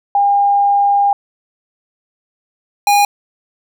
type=tone pair in turn; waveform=sine / square; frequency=806 / 816.8 Hz; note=G5 / G#5; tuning=+48 / -29 cents; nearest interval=unison; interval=23 cents; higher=second; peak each=-9 dBFS; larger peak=neither; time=0.15-1.13 / 2.87-3.05 s; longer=first; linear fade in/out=2 ms; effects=none